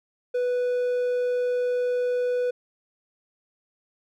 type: tone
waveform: triangle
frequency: 493.9 Hz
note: B4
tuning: in tune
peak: -20 dBFS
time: 0.34-2.51 s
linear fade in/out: 10 ms
effects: none